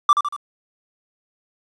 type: tone with echo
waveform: triangle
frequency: 1172 Hz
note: D6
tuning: 4 cents flat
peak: -7 dBFS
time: 0.09-0.13 s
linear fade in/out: 2 ms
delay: 78 ms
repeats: 3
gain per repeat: -6 dB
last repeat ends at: 0.364 s
effects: resampled to 24000 Hz + 8-bit